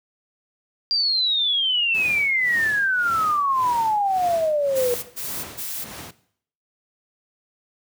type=exponential sweep; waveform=sine; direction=down; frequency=4792 to 480 Hz; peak=-18 dBFS; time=0.91-4.94 s; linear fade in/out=0 ms
type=noise with tremolo; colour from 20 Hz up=pink; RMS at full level=-35 dBFS; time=1.94-6.11 s; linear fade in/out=5 ms; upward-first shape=sine; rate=1.8 Hz; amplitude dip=90%
type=noise bursts; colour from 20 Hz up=blue; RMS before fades=-30 dBFS; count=3; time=4.75-5.85 s; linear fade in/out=20 ms; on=280 ms; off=130 ms
effects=noise-tail reverb RT60 0.6 s tail -17 dB re dry + high-pass 100 Hz 12 dB/octave